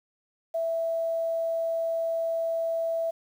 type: tone with quantisation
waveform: sine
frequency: 660 Hz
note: E5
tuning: 2 cents sharp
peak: -25 dBFS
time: 0.54-3.11 s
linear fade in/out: 10 ms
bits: 9
effects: none